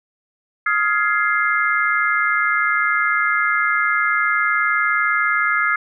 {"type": "chord", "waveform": "sine", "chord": "F minor seventh", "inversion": "third", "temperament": "just", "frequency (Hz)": [1257.2, 1396.9, 1676.3, 2095], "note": ["Eb6", "F6", "Ab6", "C7"], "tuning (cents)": [18, 0, 16, 2], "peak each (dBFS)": -21, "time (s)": [0.66, 5.76], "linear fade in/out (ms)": 5, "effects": []}